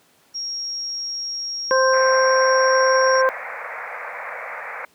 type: tone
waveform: sine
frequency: 5588 Hz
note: F8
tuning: in tune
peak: -25 dBFS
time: 0.34-3.22 s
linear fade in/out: 20 ms
type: harmonic tone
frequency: 523.3 Hz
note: C5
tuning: in tune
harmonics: 1 / 2 / 3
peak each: -16 / -19 / -21 dBFS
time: 1.71-3.29 s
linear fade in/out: 0 ms
type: band-pass noise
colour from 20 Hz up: white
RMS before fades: -32 dBFS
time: 1.93-4.85 s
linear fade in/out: 2 ms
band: 470 to 2300 Hz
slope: 96 dB/octave
effects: pink hiss -57 dBFS RMS until 4.94 s + high-pass 200 Hz 12 dB/octave